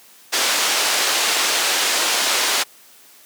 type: band-pass noise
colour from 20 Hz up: white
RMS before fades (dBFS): -19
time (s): 0.32-2.64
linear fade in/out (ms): 20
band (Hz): 390 to 6200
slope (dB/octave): 12
effects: white hiss -48 dBFS RMS until 3.25 s + high-pass 200 Hz 12 dB/octave